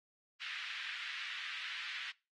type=band-pass noise; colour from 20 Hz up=white; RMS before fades=-44 dBFS; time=0.4-2.12 s; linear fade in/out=20 ms; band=1600 to 3200 Hz; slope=24 dB/octave; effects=noise-tail reverb RT60 0.3 s tail -23 dB re dry + AAC 32 kbps